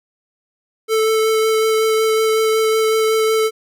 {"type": "tone with vibrato", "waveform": "square", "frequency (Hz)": 440, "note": "A4", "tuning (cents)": 0, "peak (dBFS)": -14, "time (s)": [0.88, 3.51], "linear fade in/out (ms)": 50, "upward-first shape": "sine", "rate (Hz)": 5.4, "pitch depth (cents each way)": 10, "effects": []}